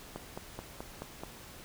click train, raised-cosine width 1 ms, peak -25 dBFS, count 6, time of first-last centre 0.16-1.235 s, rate 4.65 Hz, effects pink hiss -50 dBFS RMS until 1.64 s

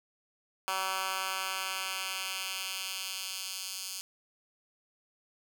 10% pulse tone with high-pass filter sweep, 189.8 Hz, F#3, 44 cents sharp, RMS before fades -36 dBFS, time 0.68-4.01 s, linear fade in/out 0 ms, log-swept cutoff 1100 to 4900 Hz, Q 1.1, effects none

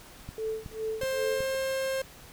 click train, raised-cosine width 5 ms, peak -27 dBFS, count 4, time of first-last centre 0.29-1.405 s, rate 2.69 Hz
sine tone with tremolo, 440 Hz, A4, in tune, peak -28 dBFS, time 0.38-1.55 s, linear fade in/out 0 ms, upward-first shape sine, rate 2.5 Hz, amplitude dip 100%
45% pulse tone with pitch glide, 528 to 531.7 Hz, C5 to C5, +16 to +28 cents, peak -28 dBFS, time 1.01-2.02 s, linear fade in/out 5 ms, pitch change +12 cents, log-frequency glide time 1.15-1.53 s
effects pink hiss -50 dBFS RMS until 2.32 s

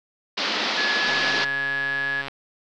white band-pass noise, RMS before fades -25 dBFS, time 0.37-1.45 s, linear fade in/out 10 ms, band 190 to 4900 Hz, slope 48 dB/octave
sine tone with pitch glide, 1700 to 1690.2 Hz, G#6 to G#6, +40 to +30 cents, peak -23 dBFS, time 0.77-2.22 s, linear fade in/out 10 ms, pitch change -10 cents, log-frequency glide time 1.35-1.49 s
click train, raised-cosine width 0.3 ms, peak -16 dBFS, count 167, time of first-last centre 1.08-2.283 s, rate 138 Hz
effects none

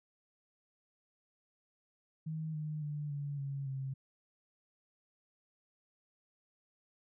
sine tone with pitch steps, 157.9 / 152.87 / 148.01 / 143.3 / 138.74 / 134.32 Hz, D#3 / D#3 / D3 / D3 / C#3 / C3, +26 / -30 / +14 / -42 / +2 / +46 cents, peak -36 dBFS, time 2.26-3.94 s, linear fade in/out 10 ms, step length 280 ms, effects none

